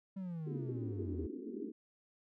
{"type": "exponential sweep", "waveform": "triangle", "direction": "down", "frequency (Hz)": [196.8, 77.78], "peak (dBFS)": -37, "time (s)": [0.16, 1.27], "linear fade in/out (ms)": 10}
{"type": "band-pass noise", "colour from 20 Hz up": "white", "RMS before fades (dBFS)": -43, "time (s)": [0.46, 1.72], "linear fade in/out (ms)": 10, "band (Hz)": [210, 420], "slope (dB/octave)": 96}
{"effects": []}